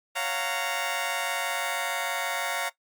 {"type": "chord", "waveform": "15% pulse", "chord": "Gb major seventh", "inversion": "second", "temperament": "just", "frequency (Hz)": [555, 693.7, 740, 925], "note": ["Db5", "F5", "Gb5", "Bb5"], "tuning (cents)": [2, -12, 0, -14], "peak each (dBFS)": [-28, -26, -29, -26], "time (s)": [0.15, 2.7], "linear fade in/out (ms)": 20, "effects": ["noise-tail reverb RT60 0.1 s tail -17 dB re dry", "Opus 48 kbps"]}